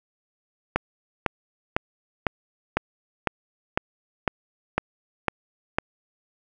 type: click train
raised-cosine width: 0.5 ms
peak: -5 dBFS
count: 11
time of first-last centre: 0.76-5.785 s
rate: 1.99 Hz
effects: none